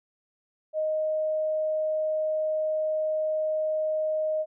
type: tone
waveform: sine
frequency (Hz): 622.3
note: D#5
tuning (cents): 0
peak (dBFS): -24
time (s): 0.73-4.46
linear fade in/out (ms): 50
effects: none